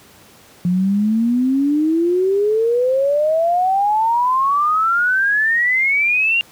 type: exponential sweep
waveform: sine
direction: up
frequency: 174.61 to 2806 Hz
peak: -13 dBFS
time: 0.65-6.41 s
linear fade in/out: 0 ms
effects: pink hiss -46 dBFS RMS until 6.51 s + high-pass 100 Hz 12 dB/octave